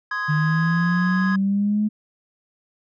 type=chord; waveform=triangle; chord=Ab major; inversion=first; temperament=just; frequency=1038.3 / 1245.9 / 1661.2 Hz; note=C6 / Eb6 / Ab6; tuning=-14 / +2 / 0 cents; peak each=-28 / -29 / -23 dBFS; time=0.11-1.36 s; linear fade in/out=5 ms
type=linear sweep; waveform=sine; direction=up; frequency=150.1 to 213.9 Hz; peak=-17 dBFS; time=0.28-1.89 s; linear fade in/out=20 ms
effects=tanh soft clip ceiling -9 dBFS + resampled to 16000 Hz